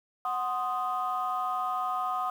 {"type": "chord", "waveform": "sine", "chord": "C diminished", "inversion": "second", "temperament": "equal", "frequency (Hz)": [740, 1046.5, 1244.5], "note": ["Gb5", "C6", "Eb6"], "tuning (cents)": [0, 0, 0], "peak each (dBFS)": [-31, -34, -30], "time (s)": [0.25, 2.3], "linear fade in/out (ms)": 2, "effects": ["tanh soft clip ceiling -21 dBFS", "9-bit"]}